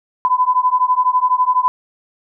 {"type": "beating tone pair", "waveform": "sine", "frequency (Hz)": [1000, 1012], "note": ["B5", "B5"], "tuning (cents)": [21, 42], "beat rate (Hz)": 12, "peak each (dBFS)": [-15, -15], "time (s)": [0.25, 1.68], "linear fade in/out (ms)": 0, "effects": []}